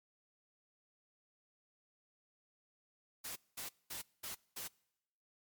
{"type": "noise bursts", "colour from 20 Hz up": "white", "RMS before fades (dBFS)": -44, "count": 5, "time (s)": [3.24, 4.68], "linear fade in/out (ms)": 10, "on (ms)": 120, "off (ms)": 210, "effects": ["noise-tail reverb RT60 0.9 s tail -26 dB re dry", "MP3 96 kbps"]}